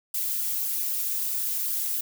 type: noise with flanger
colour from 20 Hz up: violet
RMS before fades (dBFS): -28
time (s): 0.14-2.01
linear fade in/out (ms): 5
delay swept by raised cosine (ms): 0.61 to 5.41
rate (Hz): 3.8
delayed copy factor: +0.85
effects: none